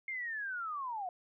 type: linear sweep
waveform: sine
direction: down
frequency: 2145 to 697 Hz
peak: -36 dBFS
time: 0.08-1.09 s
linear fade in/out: 2 ms
effects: none